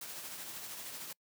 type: noise with tremolo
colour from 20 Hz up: white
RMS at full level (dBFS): -43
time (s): 0.01-1.13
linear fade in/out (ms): 5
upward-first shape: triangle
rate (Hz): 13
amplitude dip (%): 40
effects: noise-tail reverb RT60 0.1 s tail -26 dB re dry + high-pass 100 Hz 12 dB/octave